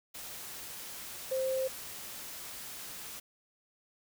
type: tone in noise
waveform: sine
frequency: 525 Hz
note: C5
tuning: 6 cents sharp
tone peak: -29 dBFS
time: 1.31-1.68 s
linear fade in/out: 10 ms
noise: white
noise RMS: -44 dBFS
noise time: 0.14-3.2 s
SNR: +12 dB
effects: none